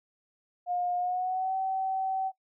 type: tone with pitch glide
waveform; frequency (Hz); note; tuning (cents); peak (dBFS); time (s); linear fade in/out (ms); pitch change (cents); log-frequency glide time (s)
sine; 713 to 764.2; F5 to G5; +36 to -44; -27; 0.66-2.32; 50; +120; 0.97-1.55
effects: noise-tail reverb RT60 0.1 s tail -20 dB re dry